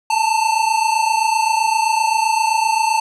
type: tone pair together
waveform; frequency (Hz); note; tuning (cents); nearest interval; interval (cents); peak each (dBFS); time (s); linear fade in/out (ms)
square; 873.3 / 901; A5 / A5; -13 / +41; minor second; 54; -18; 0.1-3; 5
effects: resampled to 24000 Hz + 8-bit